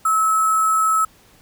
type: tone with sample-and-hold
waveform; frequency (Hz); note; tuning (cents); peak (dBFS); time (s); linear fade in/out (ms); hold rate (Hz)
sine; 1297; E6; -28; -14; 0.05-1.05; 5; 8820
effects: pink hiss -52 dBFS RMS until 1.41 s